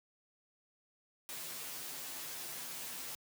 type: noise with comb filter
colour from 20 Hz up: white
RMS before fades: -44 dBFS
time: 1.29-3.15 s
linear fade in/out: 0 ms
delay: 9.8 ms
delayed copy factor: -0.95
effects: high-pass 100 Hz 12 dB/octave